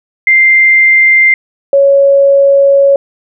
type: tone pair in turn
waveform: sine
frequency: 2093 / 555.6 Hz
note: C7 / C#5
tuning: 0 / +4 cents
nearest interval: octave + major seventh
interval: 2296 cents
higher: first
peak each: -3 dBFS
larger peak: neither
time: 0.27-1.34 / 1.73-2.96 s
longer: second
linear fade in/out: 2 ms
effects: none